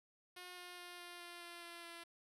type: tone with pitch steps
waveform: 5% pulse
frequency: 359.3 / 356.4 / 353.5 / 350.7 / 347.9 / 345.1 / 342.3 / 339.5 Hz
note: F4 / F4 / F4 / F4 / F4 / F4 / F4 / F4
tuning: +49 / +35 / +21 / +7 / -7 / -21 / -35 / -49 cents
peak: -39 dBFS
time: 0.36-2.04 s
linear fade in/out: 10 ms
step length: 210 ms
effects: resampled to 32000 Hz + 12-bit